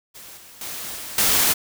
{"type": "noise with level steps", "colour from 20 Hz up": "white", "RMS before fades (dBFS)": [-41, -45, -32, -34, -18], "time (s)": [0.14, 1.54], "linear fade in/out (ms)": 20, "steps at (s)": [0.37, 0.61, 0.96, 1.18], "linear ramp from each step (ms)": 2, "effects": []}